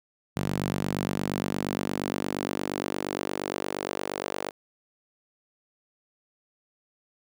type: tone with high-pass filter sweep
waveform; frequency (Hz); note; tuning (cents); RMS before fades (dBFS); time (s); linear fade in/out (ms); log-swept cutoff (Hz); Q
sawtooth; 48.58; G1; -15; -31; 0.36-4.51; 10; 150 to 480; 1.6
effects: none